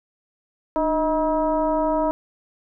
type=tone with frequency modulation; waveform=sine; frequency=630 Hz; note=D#5; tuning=21 cents sharp; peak=-18 dBFS; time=0.76-2.11 s; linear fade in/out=0 ms; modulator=328 Hz; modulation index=1.2; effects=none